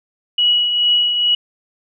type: tone with tremolo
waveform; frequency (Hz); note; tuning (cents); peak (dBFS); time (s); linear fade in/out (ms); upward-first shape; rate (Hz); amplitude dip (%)
sine; 2921; F#7; -23; -10; 0.38-1.35; 5; triangle; 2.3; 50
effects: none